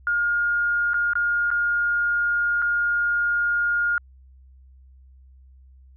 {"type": "tone with dropouts", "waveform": "sine", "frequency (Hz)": 1420, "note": "F6", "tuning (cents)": 28, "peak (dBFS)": -19, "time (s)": [0.07, 3.98], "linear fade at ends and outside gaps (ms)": 1, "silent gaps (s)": [[0.934, 0.942], [1.134, 1.154], [1.504, 1.513], [2.619, 2.623]], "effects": ["added 65 Hz sine -47 dBFS peak until 5.96 s"]}